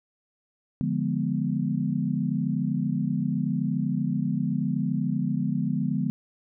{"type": "chord", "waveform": "sine", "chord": "D diminished seventh", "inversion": "none", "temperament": "equal", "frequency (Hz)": [146.83, 174.61, 207.7, 246.9], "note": ["D3", "F3", "Ab3", "Cb4"], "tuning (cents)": [0, 0, 0, 0], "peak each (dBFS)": -29, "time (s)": [0.81, 6.1], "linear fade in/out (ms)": 0, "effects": []}